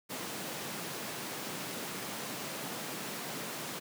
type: high-pass noise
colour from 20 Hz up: pink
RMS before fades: -40 dBFS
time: 0.09-3.8 s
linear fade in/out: 20 ms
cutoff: 150 Hz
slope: 24 dB/octave
effects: none